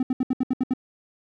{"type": "tone bursts", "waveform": "triangle", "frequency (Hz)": 256.9, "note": "C4", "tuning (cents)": -32, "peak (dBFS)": -17, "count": 8, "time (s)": [0, 0.736], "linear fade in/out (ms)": 2, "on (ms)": 29, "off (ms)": 72, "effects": []}